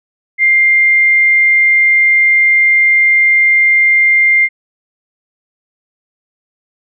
sine tone, 2100 Hz, C7, 6 cents sharp, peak -6 dBFS, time 0.38-4.49 s, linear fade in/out 50 ms, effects none

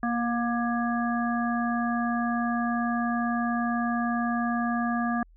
harmonic tone with a mistuned harmonic, 237.7 Hz, A#3, 34 cents sharp, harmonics 1 / 3 / 5 / 7, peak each -26 / -31 / -33 / -34 dBFS, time 0.03-5.23 s, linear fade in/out 2 ms, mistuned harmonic 1, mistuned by -16 cents, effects added 41 Hz sine -52 dBFS peak until 5.36 s

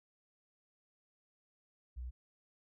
sine tone, 61.74 Hz, B1, in tune, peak -40 dBFS, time 1.96-2.11 s, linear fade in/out 20 ms, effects none

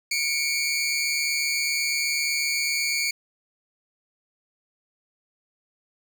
20% pulse tone pair together, 2217 / 2365 Hz, C#7 / D7, 0 / +12 cents, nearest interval minor second, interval 112 cents, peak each -20 / -22 dBFS, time 0.11-3.11 s, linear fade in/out 5 ms, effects none

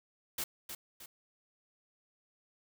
white noise with echo, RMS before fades -36 dBFS, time 0.38-0.44 s, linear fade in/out 5 ms, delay 310 ms, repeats 2, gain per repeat -7 dB, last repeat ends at 1.06 s, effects none

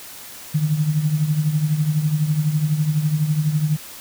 sine tone with tremolo, 152.6 Hz, D#3, 33 cents flat, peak -13 dBFS, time 0.54-3.77 s, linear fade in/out 10 ms, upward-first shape triangle, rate 12 Hz, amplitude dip 75%, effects white hiss -38 dBFS RMS until 4 s

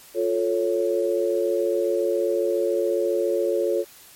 sine chord, F augmented, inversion none, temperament equal with one note detuned, 352.7 / 440 / 554.4 Hz, F4 / A4 / C#5, +17 / 0 / 0 cents, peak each -24 dBFS, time 0.14-3.85 s, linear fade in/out 50 ms, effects white hiss -48 dBFS RMS until 4.15 s + MP3 64 kbps

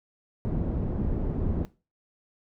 pink low-pass noise, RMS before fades -28 dBFS, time 0.45-1.65 s, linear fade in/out 0 ms, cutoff 330 Hz, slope 12 dB/octave, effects noise-tail reverb RT60 0.3 s tail -18 dB re dry

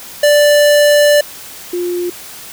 square / sine tone pair in turn, 587.3 / 352.8 Hz, D5 / F4, 0 / +18 cents, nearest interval major sixth, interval 882 cents, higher first, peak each -7 / -15 dBFS, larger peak first, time 0.23-1.21 / 1.73-2.1 s, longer first, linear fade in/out 5 ms, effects white hiss -32 dBFS RMS until 2.52 s

